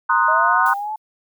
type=chord; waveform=sine; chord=C half-diminished seventh; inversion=third; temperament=equal; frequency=932.3 / 1046.5 / 1244.5 / 1480 Hz; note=Bb5 / C6 / Eb6 / Gb6; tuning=0 / 0 / 0 / 0 cents; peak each=-19 dBFS; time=0.09-0.74 s; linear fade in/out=10 ms
type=linear sweep; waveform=sine; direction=up; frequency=622.3 to 875 Hz; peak=-23 dBFS; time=0.28-0.96 s; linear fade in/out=5 ms
type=noise with exponential decay; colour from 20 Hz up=blue; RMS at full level=-35 dBFS; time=0.66-0.98 s; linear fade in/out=0 ms; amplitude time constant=69 ms
effects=none